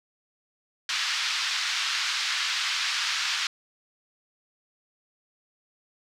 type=band-pass noise; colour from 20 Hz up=white; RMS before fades=-28 dBFS; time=0.89-3.47 s; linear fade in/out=2 ms; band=1200 to 5100 Hz; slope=24 dB/octave; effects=none